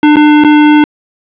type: tone with dropouts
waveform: square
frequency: 299.3 Hz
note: D4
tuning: 33 cents sharp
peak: -3 dBFS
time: 0.03-0.84 s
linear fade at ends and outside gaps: 2 ms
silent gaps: 0.159-0.167 / 0.439-0.446 s
effects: resampled to 8000 Hz + 7-bit